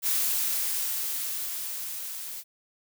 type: noise with level ramp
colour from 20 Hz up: blue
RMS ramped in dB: -25 to -38 dBFS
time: 0.02-2.44 s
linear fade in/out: 50 ms
effects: none